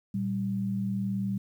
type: tone pair together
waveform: sine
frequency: 116.29 / 195.1 Hz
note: A#2 / G3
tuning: -4 / -8 cents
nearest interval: major sixth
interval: 896 cents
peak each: -34 / -28 dBFS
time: 0.14-1.38 s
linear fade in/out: 5 ms
effects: 10-bit